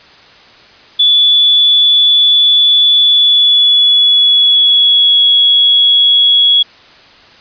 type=tone with pitch glide; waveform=sine; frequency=3448 to 3346 Hz; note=A7 to G#7; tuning=-36 to +12 cents; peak=-5 dBFS; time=0.99-6.63 s; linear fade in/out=10 ms; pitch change=-52 cents; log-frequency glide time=2.99-5.25 s; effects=white hiss -40 dBFS RMS until 7.4 s + resampled to 11025 Hz